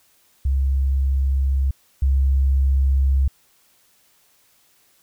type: tone pair in turn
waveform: sine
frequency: 67.5 / 67.5 Hz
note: C#2 / C#2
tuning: -45 / -45 cents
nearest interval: unison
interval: 0 cents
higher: neither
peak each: -16 / -14 dBFS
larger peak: second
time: 0.45-1.71 / 2.02-3.28 s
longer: neither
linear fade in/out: 5 ms
effects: white hiss -59 dBFS RMS until 5.02 s